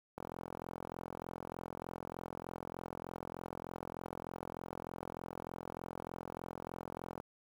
click train, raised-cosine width 1 ms, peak -28 dBFS, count 305, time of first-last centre 0.18-7.201 s, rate 43.3 Hz, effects high-pass 80 Hz 12 dB/octave + 9-bit

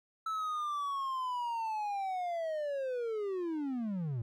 triangle linear sweep, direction down, 1318.5 to 108.4 Hz, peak -31 dBFS, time 0.26-4.22 s, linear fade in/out 5 ms, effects none

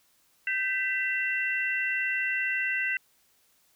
sine tone cluster, 1553 / 1988 / 2710 Hz, G6 / B6 / E7, -17 / +11 / +47 cents, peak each -31 / -29 / -31 dBFS, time 0.47-2.97 s, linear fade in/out 2 ms, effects white hiss -66 dBFS RMS until 3.75 s

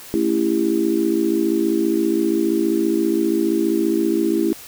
sine chord, A dominant seventh, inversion none, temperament just, 220 / 275 / 330 / 396 Hz, A3 / C#4 / E4 / G4, 0 / -14 / +2 / +18 cents, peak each -24 / -24 / -18 / -23 dBFS, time 0.14-4.53 s, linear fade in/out 0 ms, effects white hiss -39 dBFS RMS until 4.67 s

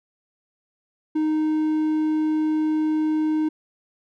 triangle tone, 310 Hz, D#4, 6 cents flat, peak -17 dBFS, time 1.15-3.49 s, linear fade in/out 10 ms, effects none

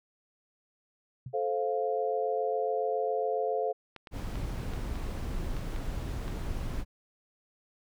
sine tone with exponential decay, 126.6 Hz, B2, 43 cents sharp, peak -34 dBFS, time 1.26-1.38 s, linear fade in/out 5 ms, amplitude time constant 24 ms
sine chord, F major, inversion first, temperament just, 436.5 / 523.8 / 698.5 Hz, A4 / C5 / F5, -14 / +2 / 0 cents, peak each -31 / -32 / -32 dBFS, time 1.33-3.73 s, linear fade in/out 20 ms
clicks, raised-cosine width 0.3 ms, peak -28 dBFS, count 8, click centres 3.963 / 4.072 / 4.356 / 4.736 / 4.956 / 5.567 / 5.762 / 6.28 s
brown noise, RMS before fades -34 dBFS, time 4.11-6.85 s, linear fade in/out 50 ms
effects none

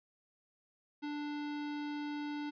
square tone, 294.2 Hz, D4, 3 cents sharp, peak -38 dBFS, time 1.02-2.51 s, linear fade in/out 20 ms, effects resampled to 11025 Hz

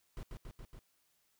brown noise with echo, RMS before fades -43 dBFS, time 0.17-0.23 s, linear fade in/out 0 ms, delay 140 ms, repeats 4, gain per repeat -2 dB, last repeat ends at 0.79 s, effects white hiss -75 dBFS RMS until 1.39 s

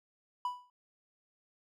triangle tone with exponential decay, 987.8 Hz, B5, in tune, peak -27 dBFS, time 0.45-0.7 s, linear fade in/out 2 ms, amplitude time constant 54 ms, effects none

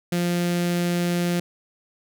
sawtooth tone with notch filter, 174.61 Hz, F3, in tune, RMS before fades -23 dBFS, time 0.12-1.4 s, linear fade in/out 5 ms, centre 990 Hz, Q 1.4, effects none

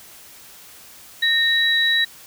sine tone pair together, 1840 / 3899 Hz, A#6 / B7, -23 / -23 cents, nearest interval octave + minor second, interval 1300 cents, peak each -18 dBFS, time 1.22-2.05 s, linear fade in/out 10 ms, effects white hiss -44 dBFS RMS until 2.26 s

